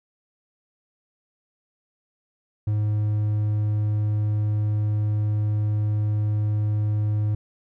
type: tone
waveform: triangle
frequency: 105.6 Hz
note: G#2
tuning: 29 cents sharp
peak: -18 dBFS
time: 2.67-7.35 s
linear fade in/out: 5 ms
effects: none